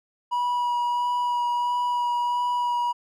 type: tone with vibrato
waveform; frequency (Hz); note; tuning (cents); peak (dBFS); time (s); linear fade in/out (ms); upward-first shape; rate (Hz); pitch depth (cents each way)
triangle; 970; B5; -31; -20; 0.31-2.93; 20; sine; 1.5; 11
effects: none